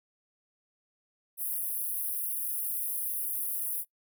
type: high-pass noise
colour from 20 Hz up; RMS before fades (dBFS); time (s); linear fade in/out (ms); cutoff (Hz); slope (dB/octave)
pink; -33; 1.37-3.85; 50; 9900; 96
effects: noise-tail reverb RT60 0.1 s tail -20 dB re dry